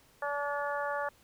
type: harmonic tone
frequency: 287.5 Hz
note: D4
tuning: 37 cents flat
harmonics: 2 / 3 / 4 / 5 / 6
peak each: -35 / -37 / -38 / -39 / -40 dBFS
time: 0.22-1.09 s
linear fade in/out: 5 ms
effects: pink hiss -63 dBFS RMS until 1.23 s